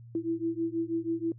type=beating tone pair; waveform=sine; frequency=328.2 / 334.4 Hz; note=E4 / E4; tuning=-8 / +25 cents; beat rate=6.2 Hz; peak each=-31 dBFS; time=0.15-1.32 s; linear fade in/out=2 ms; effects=noise-tail reverb RT60 0.1 s tail -21 dB re dry + added 117 Hz sine -46 dBFS peak until 1.38 s